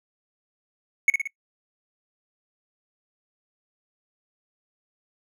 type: tone with echo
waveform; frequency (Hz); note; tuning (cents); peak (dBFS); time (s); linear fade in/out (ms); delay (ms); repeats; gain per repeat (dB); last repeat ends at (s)
triangle; 2205; C#7; -10; -11; 1.08-1.1; 2; 58; 3; -5; 1.274
effects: noise-tail reverb RT60 0.1 s tail -22 dB re dry